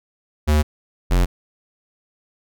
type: tone pair in turn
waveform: square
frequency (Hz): 75.6 / 44.64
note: D#2 / F1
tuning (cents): -49 / +39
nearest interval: major sixth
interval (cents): 912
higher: first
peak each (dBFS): -14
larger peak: neither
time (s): 0.47-0.63 / 1.1-1.26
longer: neither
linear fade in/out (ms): 20
effects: none